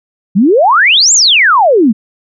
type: exponential two-way sweep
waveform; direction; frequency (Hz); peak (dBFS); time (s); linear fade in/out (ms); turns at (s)
sine; up then down; 174.61 to 7660 to 200.6; -4; 0.35-1.93; 20; 1.13
effects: none